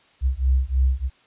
sine beating tone pair, 63.7 / 66.9 Hz, C2 / C2, -46 / +39 cents, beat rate 3.2 Hz, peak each -20 / -20 dBFS, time 0.21-1.1 s, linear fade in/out 50 ms, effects white hiss -57 dBFS RMS until 1.26 s + resampled to 8000 Hz

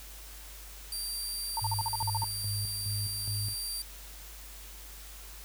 20% pulse tone, 4699 Hz, D8, in tune, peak -28 dBFS, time 0.92-3.82 s, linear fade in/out 2 ms
sine tone bursts, 902 Hz, A5, 43 cents sharp, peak -29 dBFS, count 10, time 1.57-2.244 s, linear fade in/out 2 ms, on 26 ms, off 46 ms
sine tone with tremolo, 103.6 Hz, G#2, 4 cents flat, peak -32 dBFS, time 1.61-3.55 s, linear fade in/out 20 ms, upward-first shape square, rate 2.4 Hz, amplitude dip 65%
effects added 50 Hz sine -47 dBFS peak until 5.44 s + white hiss -49 dBFS RMS until 5.44 s

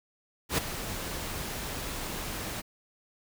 pink noise with ADSR envelope, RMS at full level -25 dBFS, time 0.49-2.62 s, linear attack 89 ms, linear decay 12 ms, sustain -11 dB, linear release 21 ms, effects none

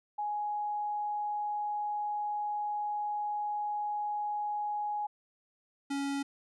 sine / square tone pair in turn, 834 / 279 Hz, G#5 / C#4, +7 / +11 cents, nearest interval octave + perfect fifth, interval 1896 cents, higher first, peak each -31 / -32 dBFS, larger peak first, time 0.18-5.07 / 5.9-6.23 s, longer first, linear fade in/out 10 ms, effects resampled to 24000 Hz

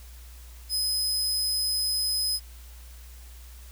sawtooth tone, 5050 Hz, D#8, 25 cents sharp, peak -22 dBFS, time 0.69-2.4 s, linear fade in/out 50 ms, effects added 60 Hz sine -43 dBFS peak until 3.71 s + white hiss -53 dBFS RMS until 3.71 s

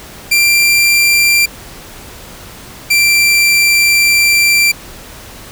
sawtooth tone pair in turn, 2369 / 2355 Hz, D7 / D7, +14 / +4 cents, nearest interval unison, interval 10 cents, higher first, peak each -4 dBFS, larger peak neither, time 0.31-1.46 / 2.9-4.72 s, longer second, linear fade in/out 10 ms, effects pink hiss -33 dBFS RMS until 5.51 s

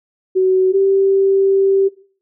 sine tone pair in turn, 374.7 / 389.6 Hz, F#4 / G4, +22 / -11 cents, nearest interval minor second, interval 67 cents, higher second, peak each -10 dBFS, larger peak neither, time 0.35-0.73 / 0.73-1.89 s, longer second, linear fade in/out 20 ms, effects noise-tail reverb RT60 0.5 s tail -20 dB re dry

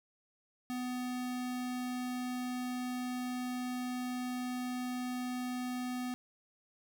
square tone, 249.8 Hz, B3, 20 cents sharp, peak -36 dBFS, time 0.7-6.14 s, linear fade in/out 0 ms, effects none

